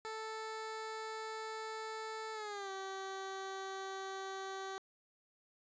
15% pulse tone with pitch glide, 440 to 385.3 Hz, A4 to G4, 0 to -30 cents, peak -35 dBFS, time 0.05-4.78 s, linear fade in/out 0 ms, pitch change -230 cents, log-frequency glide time 2.33-2.71 s, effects resampled to 16000 Hz

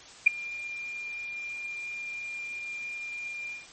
sine tone with ADSR envelope, 2399 Hz, D7, 36 cents sharp, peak -10 dBFS, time 0.26-3.67 s, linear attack 13 ms, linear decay 6 ms, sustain -24 dB, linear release 170 ms, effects white hiss -49 dBFS RMS until 3.72 s + MP3 32 kbps

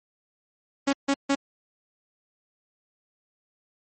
sawtooth tone bursts, 277.2 Hz, C#4, in tune, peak -16 dBFS, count 3, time 0.87-1.353 s, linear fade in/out 10 ms, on 61 ms, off 150 ms, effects MP3 32 kbps

